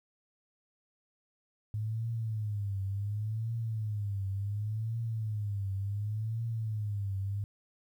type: tone with vibrato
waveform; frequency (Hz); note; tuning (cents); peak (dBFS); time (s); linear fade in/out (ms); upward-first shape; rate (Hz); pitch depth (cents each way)
sine; 105.7; G#2; +31; -31; 1.74-7.44; 0; triangle; 0.69; 160
effects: 11-bit